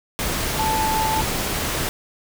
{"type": "tone in noise", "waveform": "sine", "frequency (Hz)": 877, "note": "A5", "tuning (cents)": -6, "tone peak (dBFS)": -20, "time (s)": [0.59, 1.21], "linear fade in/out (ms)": 0, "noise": "pink", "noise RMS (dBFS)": -24, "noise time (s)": [0.19, 1.89], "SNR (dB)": 1, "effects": []}